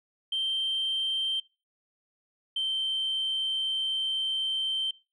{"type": "tone pair in turn", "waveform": "sine", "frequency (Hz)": [3136, 3116], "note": ["G7", "G7"], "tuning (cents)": [0, -11], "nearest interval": "unison", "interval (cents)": 11, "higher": "first", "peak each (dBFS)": -25, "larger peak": "neither", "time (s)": [[0.32, 1.4], [2.56, 4.91]], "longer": "second", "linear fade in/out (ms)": 5, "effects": ["noise-tail reverb RT60 0.3 s tail -23 dB re dry", "tanh soft clip ceiling -23 dBFS"]}